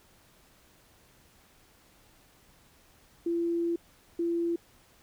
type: tone bursts at uneven times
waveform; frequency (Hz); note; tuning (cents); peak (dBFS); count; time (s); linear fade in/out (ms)
sine; 339.5; F4; -49; -26; 2; 3.26-3.76 / 4.19-4.56; 5
effects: pink hiss -61 dBFS RMS until 5.02 s